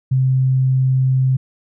sine tone, 130.81 Hz, C3, in tune, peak -12 dBFS, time 0.11-1.37 s, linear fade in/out 10 ms, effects none

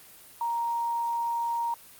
sine tone, 935 Hz, A#5, 5 cents sharp, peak -26 dBFS, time 0.41-1.74 s, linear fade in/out 2 ms, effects white hiss -51 dBFS RMS until 1.99 s + Opus 32 kbps

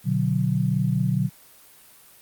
sine chord, B minor, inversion none, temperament just, 123.47 / 148.16 / 185.21 Hz, B2 / D3 / F#3, 0 / +16 / +2 cents, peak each -24 dBFS, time 0.04-1.3 s, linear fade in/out 50 ms, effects white hiss -51 dBFS RMS until 2.21 s + Opus 32 kbps

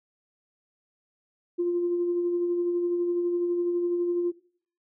sine tone with tremolo, 349.2 Hz, F4, in tune, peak -21 dBFS, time 1.58-4.32 s, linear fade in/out 20 ms, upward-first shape sine, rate 12 Hz, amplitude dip 30%, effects noise-tail reverb RT60 0.5 s tail -18 dB re dry + tanh soft clip ceiling -17 dBFS

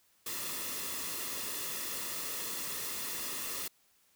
white noise with comb filter, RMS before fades -38 dBFS, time 0.26-3.68 s, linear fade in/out 5 ms, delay 1.3 ms, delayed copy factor -0.55, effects white hiss -69 dBFS RMS until 4.15 s

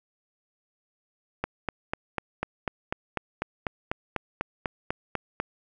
click train, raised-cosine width 0.5 ms, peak -12 dBFS, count 17, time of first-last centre 1.44-5.4 s, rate 4.04 Hz, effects none

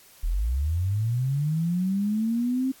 sine linear sweep, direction up, 35.87 to 267 Hz, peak -22 dBFS, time 0.23-2.72 s, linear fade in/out 10 ms, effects white hiss -53 dBFS RMS until 2.8 s + AAC 64 kbps

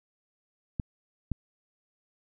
clicks, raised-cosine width 5 ms, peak -17 dBFS, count 2, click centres 0.798 / 1.317 s, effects none

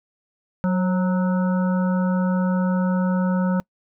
harmonic tone with a mistuned harmonic, 185 Hz, F#3, in tune, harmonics 1 / 3 / 5 / 7 / 8, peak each -18 / -28 / -32 / -35 / -36 dBFS, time 0.64-3.6 s, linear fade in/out 0 ms, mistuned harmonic 3, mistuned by -47 cents, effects noise-tail reverb RT60 0.1 s tail -26 dB re dry

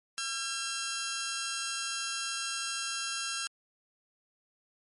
10% pulse tone pair together, 1356 / 1612.6 Hz, E6 / G6, +49 / +49 cents, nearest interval minor third, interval 300 cents, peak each -27 / -27 dBFS, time 0.18-3.47 s, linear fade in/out 0 ms, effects MP3 48 kbps

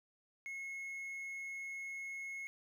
triangle tone, 2174 Hz, C#7, 34 cents flat, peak -40 dBFS, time 0.46-2.47 s, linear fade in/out 0 ms, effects none

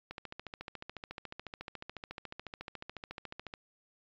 click train, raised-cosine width 0.3 ms, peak -26 dBFS, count 49, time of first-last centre 0.11-3.539 s, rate 14 Hz, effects resampled to 16000 Hz

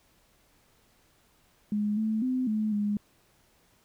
sine tone with pitch steps, 208.6 / 218.6 / 255.9 / 215.1 / 206.6 Hz, G#3 / A3 / C4 / A3 / G#3, +8 / -11 / -38 / -39 / -9 cents, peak -25 dBFS, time 1.72-2.97 s, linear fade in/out 2 ms, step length 250 ms, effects pink hiss -65 dBFS RMS until 3.84 s

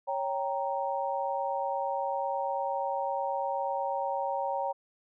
sine chord, G diminished, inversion second, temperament equal, 554.4 / 784 / 932.3 Hz, Db5 / G5 / Bb5, 0 / 0 / 0 cents, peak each -33 dBFS, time 0.07-4.73 s, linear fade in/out 20 ms, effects none

